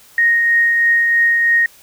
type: tone with tremolo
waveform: sine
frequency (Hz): 1864.7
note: A#6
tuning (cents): 0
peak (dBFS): -9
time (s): 0.18-1.66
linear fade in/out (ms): 2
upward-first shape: triangle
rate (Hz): 3.1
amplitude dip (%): 30
effects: white hiss -46 dBFS RMS until 1.82 s